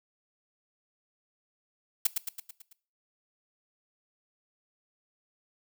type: noise with echo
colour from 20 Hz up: blue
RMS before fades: -23 dBFS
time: 2.05-2.07 s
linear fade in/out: 5 ms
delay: 110 ms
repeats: 6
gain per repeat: -5 dB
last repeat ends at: 2.73 s
effects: noise-tail reverb RT60 0.4 s tail -19 dB re dry